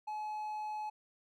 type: tone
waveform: triangle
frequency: 852 Hz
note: G#5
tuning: 44 cents sharp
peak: -35 dBFS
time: 0.07-0.9 s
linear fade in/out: 10 ms
effects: none